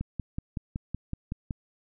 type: click train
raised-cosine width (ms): 5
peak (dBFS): -19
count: 9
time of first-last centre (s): 0.01-1.508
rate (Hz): 5.34
effects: none